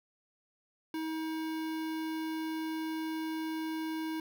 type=tone with notch filter; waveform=square; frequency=318.5 Hz; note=D#4; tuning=41 cents sharp; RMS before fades=-36 dBFS; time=0.94-4.2 s; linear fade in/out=2 ms; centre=7500 Hz; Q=1.2; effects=none